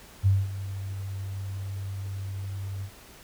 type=tone with ADSR envelope; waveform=sine; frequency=97.4 Hz; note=G2; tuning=11 cents flat; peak=-16 dBFS; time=0.23-2.91 s; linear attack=34 ms; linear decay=210 ms; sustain=-15 dB; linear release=75 ms; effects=pink hiss -50 dBFS RMS until 3.23 s